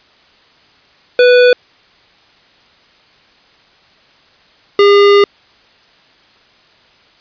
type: tone pair in turn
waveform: square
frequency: 493.9 / 404.7 Hz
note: B4 / G#4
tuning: 0 / -45 cents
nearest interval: minor third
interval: 345 cents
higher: first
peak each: -5 dBFS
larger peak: neither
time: 1.19-1.53 / 4.79-5.24 s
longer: second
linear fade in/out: 2 ms
effects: white hiss -48 dBFS RMS until 7.2 s + resampled to 11025 Hz